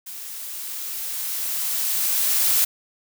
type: noise with level ramp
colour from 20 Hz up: blue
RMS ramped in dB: -36 to -18 dBFS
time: 0.06-2.65 s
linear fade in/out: 10 ms
effects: none

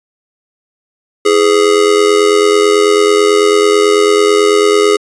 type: tone with amplitude modulation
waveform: square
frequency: 415.3 Hz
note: G#4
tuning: in tune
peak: -4 dBFS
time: 1.25-4.97 s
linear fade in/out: 10 ms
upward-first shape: sine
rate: 89.1 Hz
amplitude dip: 75%
effects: resampled to 22050 Hz

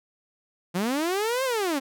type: linear two-way sweep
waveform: sawtooth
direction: up then down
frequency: 166.4 to 541 to 257.4 Hz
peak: -20 dBFS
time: 0.74-1.8 s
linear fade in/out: 20 ms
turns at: 1.44 s
effects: none

